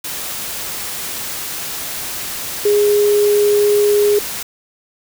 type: tone in noise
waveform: sine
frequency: 413.2 Hz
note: G#4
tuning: 9 cents flat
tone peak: -10 dBFS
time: 2.65-4.19 s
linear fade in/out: 5 ms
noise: white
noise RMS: -25 dBFS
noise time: 0.04-4.43 s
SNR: +12 dB
effects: none